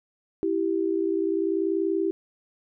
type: tone pair together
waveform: sine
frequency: 329.6 / 390.1 Hz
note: E4 / G4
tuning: 0 / -8 cents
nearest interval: minor third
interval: 292 cents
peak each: -25 dBFS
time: 0.43-2.11 s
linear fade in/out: 0 ms
effects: none

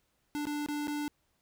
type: tone with dropouts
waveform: square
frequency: 294.5 Hz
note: D4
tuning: 5 cents sharp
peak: -33 dBFS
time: 0.35-1.08 s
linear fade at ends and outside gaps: 0 ms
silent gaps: 0.454-0.469 / 0.662-0.686 / 0.872-0.88 s
effects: pink hiss -75 dBFS RMS until 1.41 s

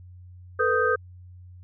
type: tone cluster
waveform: sine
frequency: 446.1 / 498.3 / 1247 / 1562 Hz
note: A4 / B4 / D#6 / G6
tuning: +24 / +15 / +3 / -7 cents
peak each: -25 dBFS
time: 0.59-0.96 s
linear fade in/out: 10 ms
effects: added 90 Hz sine -43 dBFS peak until 1.63 s

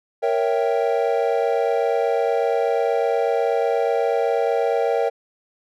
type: chord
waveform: triangle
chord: A# diminished seventh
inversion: none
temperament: equal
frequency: 466.2 / 554.4 / 659.3 / 784 Hz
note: A#4 / C#5 / E5 / G5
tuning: 0 / 0 / 0 / 0 cents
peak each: -19 / -22 / -23 / -23 dBFS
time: 0.22-5.1 s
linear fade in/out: 20 ms
effects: none

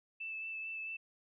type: tone with vibrato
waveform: sine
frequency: 2637 Hz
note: E7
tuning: in tune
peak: -39 dBFS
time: 0.2-0.97 s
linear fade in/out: 10 ms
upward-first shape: sine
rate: 4.5 Hz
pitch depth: 15 cents each way
effects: none

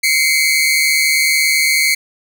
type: tone pair together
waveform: sawtooth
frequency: 2093 / 2243 Hz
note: C7 / C#7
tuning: 0 / +20 cents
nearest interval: minor second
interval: 120 cents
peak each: -11 dBFS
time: 0.03-1.95 s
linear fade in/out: 10 ms
effects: none

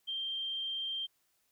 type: tone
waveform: sine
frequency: 3164 Hz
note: G7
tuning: 15 cents sharp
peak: -34 dBFS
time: 0.07-1.07 s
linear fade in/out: 20 ms
effects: white hiss -75 dBFS RMS until 1.51 s

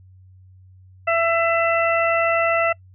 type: harmonic tone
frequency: 668 Hz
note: E5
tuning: 23 cents sharp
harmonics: 1 / 2 / 3 / 4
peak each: -19 / -22 / -24 / -25 dBFS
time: 1.07-2.73 s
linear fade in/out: 10 ms
effects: noise-tail reverb RT60 0.1 s tail -25 dB re dry + added 93 Hz sine -45 dBFS peak until 2.94 s

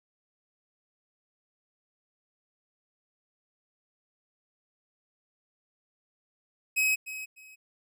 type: tone with echo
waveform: 45% pulse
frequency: 2545 Hz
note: D#7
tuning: 39 cents sharp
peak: -23 dBFS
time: 6.76-6.96 s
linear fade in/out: 20 ms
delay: 300 ms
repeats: 2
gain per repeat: -13 dB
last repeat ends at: 7.56 s
effects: none

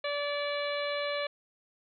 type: harmonic tone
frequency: 578 Hz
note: D5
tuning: 28 cents flat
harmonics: 1 / 2 / 3 / 4 / 5 / 6 / 7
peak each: -32 / -39 / -40 / -39 / -44 / -43 / -42 dBFS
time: 0.04-1.27 s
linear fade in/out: 5 ms
effects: none

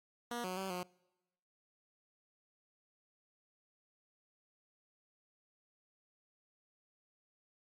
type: tone with pitch steps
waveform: 10% pulse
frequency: 239 / 184 / 191.4 / 179.8 Hz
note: A#3 / F#3 / G3 / F#3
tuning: +43 / -9 / -41 / -49 cents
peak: -30 dBFS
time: 0.31-0.83 s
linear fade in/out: 2 ms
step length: 130 ms
effects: noise-tail reverb RT60 1.0 s tail -26 dB re dry + AAC 64 kbps

